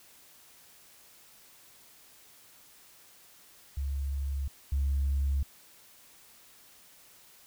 sine tone pair in turn, 69.3 / 69.3 Hz, C#2 / C#2, 0 / 0 cents, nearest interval unison, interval 0 cents, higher neither, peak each -29 / -24 dBFS, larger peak second, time 3.77-4.48 / 4.72-5.43 s, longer neither, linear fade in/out 5 ms, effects tanh soft clip ceiling -22 dBFS + white hiss -57 dBFS RMS until 7.46 s

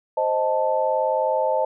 sine chord, A diminished, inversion first, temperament equal, 523.3 / 622.3 / 880 Hz, C5 / Eb5 / A5, 0 / 0 / 0 cents, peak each -23 dBFS, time 0.17-1.65 s, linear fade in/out 5 ms, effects none

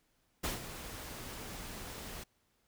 pink noise with ADSR envelope, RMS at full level -34 dBFS, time 0.43-2.24 s, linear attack 18 ms, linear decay 140 ms, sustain -11 dB, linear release 11 ms, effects pink hiss -75 dBFS RMS until 2.67 s

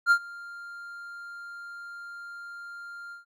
triangle tone with ADSR envelope, 1396.9 Hz, F6, in tune, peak -13 dBFS, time 0.06-3.25 s, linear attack 51 ms, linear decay 72 ms, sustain -24 dB, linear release 130 ms, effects none

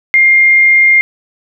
sine tone, 2116 Hz, C7, 19 cents sharp, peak -4 dBFS, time 0.14-1.01 s, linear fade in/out 0 ms, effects none

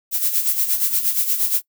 violet noise with tremolo, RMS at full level -17 dBFS, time 0.11-1.62 s, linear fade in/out 50 ms, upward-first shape sine, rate 8.5 Hz, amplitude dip 65%, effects noise-tail reverb RT60 0.1 s tail -22 dB re dry

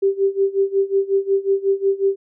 sine tone with tremolo, 392 Hz, G4, in tune, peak -12 dBFS, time 0.02-2.16 s, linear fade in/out 10 ms, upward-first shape sine, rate 5.5 Hz, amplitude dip 90%, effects none

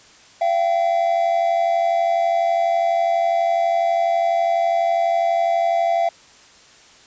triangle tone pair together, 680 / 772.1 Hz, F5 / G5, -46 / -26 cents, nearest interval major second, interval 220 cents, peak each -15 / -20 dBFS, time 0.41-6.09 s, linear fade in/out 5 ms, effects white hiss -48 dBFS RMS until 7.06 s + resampled to 16000 Hz

